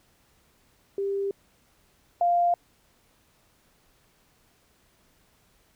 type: tone pair in turn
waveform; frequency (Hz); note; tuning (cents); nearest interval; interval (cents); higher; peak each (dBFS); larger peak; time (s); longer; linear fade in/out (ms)
sine; 395.9 / 697.5; G4 / F5; +17 / -2; minor seventh; 981; second; -25 / -19; second; 0.98-1.31 / 2.21-2.54; neither; 2
effects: pink hiss -64 dBFS RMS until 5.75 s